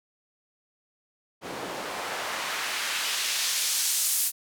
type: noise with band-pass filter sweep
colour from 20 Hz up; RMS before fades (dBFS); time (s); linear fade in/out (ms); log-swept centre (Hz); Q
white; -29; 1.41-4.32; 50; 360 to 11000; 0.75
effects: none